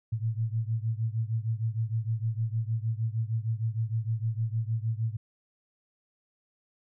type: beating tone pair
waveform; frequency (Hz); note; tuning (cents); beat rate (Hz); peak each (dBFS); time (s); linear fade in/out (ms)
sine; 110 / 116.5; A2 / A#2; 0 / -1; 6.5; -29 / -31; 0.12-5.17; 10
effects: none